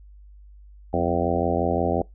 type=harmonic tone with a mistuned harmonic; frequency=85.7 Hz; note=F2; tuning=32 cents flat; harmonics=1 / 2 / 3 / 4 / 5 / 6 / 7 / 8 / 9; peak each=-29 / -29 / -29 / -29 / -29 / -29 / -29 / -29 / -29 dBFS; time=0.93-2.02 s; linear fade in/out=5 ms; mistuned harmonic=2; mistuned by=+78 cents; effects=noise-tail reverb RT60 0.2 s tail -24 dB re dry + added 50 Hz sine -44 dBFS peak until 2.14 s